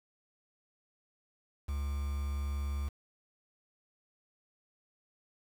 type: tone with quantisation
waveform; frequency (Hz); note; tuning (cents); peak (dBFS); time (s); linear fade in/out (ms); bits
triangle; 70.6; C#2; +32; -30; 1.68-2.89; 10; 8
effects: none